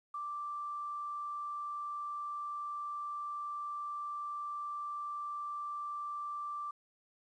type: tone with quantisation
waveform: sine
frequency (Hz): 1174.7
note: D6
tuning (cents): 0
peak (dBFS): -37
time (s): 0.14-6.71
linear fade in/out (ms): 5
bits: 11
effects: resampled to 22050 Hz